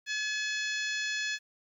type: harmonic tone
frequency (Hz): 853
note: G#5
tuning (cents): +46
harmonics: 2 / 3 / 4 / 5 / 6 / 7 / 8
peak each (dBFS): -33 / -37 / -39 / -41 / -43 / -44 / -45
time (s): 0.06-1.39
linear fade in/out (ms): 50
effects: 11-bit